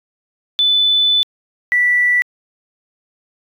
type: tone pair in turn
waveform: triangle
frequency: 3499 / 1963.7 Hz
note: A7 / B6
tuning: -10 / -10 cents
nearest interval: minor seventh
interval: 1000 cents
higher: first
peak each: -7 dBFS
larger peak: neither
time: 0.59-1.23 / 1.72-2.22 s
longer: first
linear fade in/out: 0 ms
effects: tanh soft clip ceiling -9 dBFS